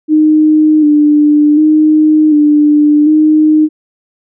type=tone with vibrato; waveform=sine; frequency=302.7 Hz; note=D#4; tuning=48 cents flat; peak=-4 dBFS; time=0.08-3.69 s; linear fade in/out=50 ms; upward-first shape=square; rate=0.67 Hz; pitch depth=31 cents each way; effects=none